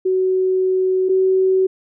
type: tone pair in turn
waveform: sine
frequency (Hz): 374 / 377.5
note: F#4 / F#4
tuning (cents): +19 / +35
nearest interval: unison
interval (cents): 16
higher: second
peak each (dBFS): -14 / -12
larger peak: second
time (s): 0.05-1.09 / 1.09-1.67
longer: first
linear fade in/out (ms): 10
effects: none